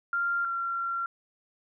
sine tone pair in turn, 1391 / 1371.1 Hz, F6 / F6, -7 / -32 cents, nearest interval unison, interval 25 cents, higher first, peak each -25 / -28 dBFS, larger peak first, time 0.13-0.45 / 0.45-1.06 s, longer second, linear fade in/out 2 ms, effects none

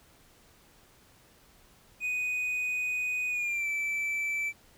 triangle tone with pitch glide, 2489 to 2322 Hz, D#7 to D7, 0 to -20 cents, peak -27 dBFS, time 2-4.53 s, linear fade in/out 50 ms, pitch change -120 cents, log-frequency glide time 3.29-3.68 s, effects pink hiss -60 dBFS RMS until 4.77 s

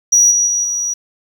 sine tone with level steps, 5800 Hz, F#8, 35 cents flat, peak -4 / -10 / -13 / -16 dBFS, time 0.12-0.94 s, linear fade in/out 10 ms, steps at 0.3 / 0.46 / 0.63 s, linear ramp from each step 20 ms, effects tanh soft clip ceiling -6 dBFS + 7-bit

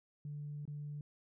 sine tone with dropouts, 146.83 Hz, D3, in tune, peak -40 dBFS, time 0.25-1.01 s, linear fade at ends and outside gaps 2 ms, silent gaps 0.654-0.677 s, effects tanh soft clip ceiling -36 dBFS

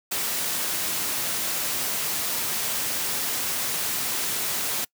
white noise, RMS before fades -27 dBFS, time 0.11-4.85 s, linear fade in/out 10 ms, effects noise-tail reverb RT60 0.1 s tail -25 dB re dry + high-pass 100 Hz 12 dB/octave

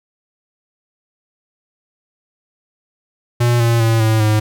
square tone with pitch steps, 120 / 116.72 / 113.53 / 110.42 / 107.4 Hz, B2 / A#2 / A#2 / A2 / A2, -49 / +3 / -45 / +7 / -41 cents, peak -12 dBFS, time 3.4-4.4 s, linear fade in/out 10 ms, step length 200 ms, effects none

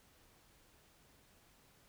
silence, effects pink hiss -67 dBFS RMS until 1.88 s

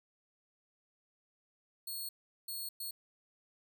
5% pulse tone bursts at uneven times, 4335 Hz, C#8, 39 cents flat, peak -32 dBFS, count 3, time 1.87-2.09 / 2.48-2.69 / 2.8-2.91 s, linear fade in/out 5 ms, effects none

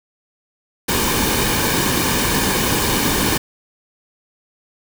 pink noise with comb filter, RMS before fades -18 dBFS, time 0.88-3.38 s, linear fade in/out 10 ms, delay 1.5 ms, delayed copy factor -0.55, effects none

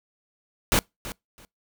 pink noise with echo, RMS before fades -20 dBFS, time 0.72-0.79 s, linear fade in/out 0 ms, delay 330 ms, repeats 2, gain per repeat -15 dB, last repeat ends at 1.45 s, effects noise-tail reverb RT60 0.2 s tail -26 dB re dry

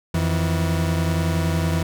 40% pulse tone pair together, 86.53 / 162.4 Hz, F2 / E3, -15 / -26 cents, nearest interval major seventh, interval 1089 cents, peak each -21 dBFS, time 0.14-1.83 s, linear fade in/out 5 ms, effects none

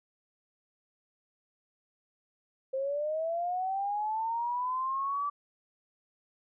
sine linear sweep, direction up, 523 to 1162 Hz, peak -29 dBFS, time 2.73-5.3 s, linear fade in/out 10 ms, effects none

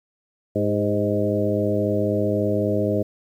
harmonic tone with a mistuned harmonic, 103.83 Hz, G#2, in tune, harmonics 1 / 2 / 3 / 4 / 5 / 6, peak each -26 / -26 / -26 / -26 / -26 / -26 dBFS, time 0.55-3.03 s, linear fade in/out 10 ms, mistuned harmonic 4, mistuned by -38 cents, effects 9-bit

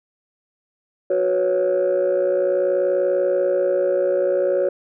sine chord, F# suspended fourth, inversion none, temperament equal with one note detuned, 368.9 / 493.9 / 554.4 Hz, F#4 / B4 / C#5, -5 / 0 / 0 cents, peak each -20 / -23 / -17 dBFS, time 1.1-4.69 s, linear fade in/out 5 ms, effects tanh soft clip ceiling -12 dBFS

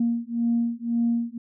sine beating tone pair, 233.3 / 235.2 Hz, A#3 / A#3, +2 / +16 cents, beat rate 1.9 Hz, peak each -24 dBFS, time 0-1.38 s, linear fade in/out 5 ms, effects tanh soft clip ceiling -14 dBFS

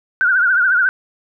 sine tone with vibrato, 1480 Hz, F#6, in tune, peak -11 dBFS, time 0.21-0.89 s, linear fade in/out 0 ms, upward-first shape triangle, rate 14 Hz, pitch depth 120 cents each way, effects none

